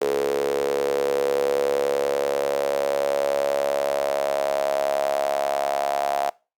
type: tone with high-pass filter sweep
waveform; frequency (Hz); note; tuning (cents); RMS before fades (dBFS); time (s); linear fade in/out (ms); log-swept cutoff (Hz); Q
sawtooth; 70.3; C#2; +25; -23; 0.01-6.3; 5; 440 to 700; 9.2
effects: noise-tail reverb RT60 0.3 s tail -23 dB re dry + Opus 48 kbps